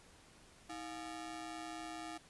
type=ring-modulated tone; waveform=sawtooth; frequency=514 Hz; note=C5; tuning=31 cents flat; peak=-37 dBFS; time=0.69-2.18 s; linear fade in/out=10 ms; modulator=195 Hz; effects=pink hiss -62 dBFS RMS until 2.29 s + resampled to 24000 Hz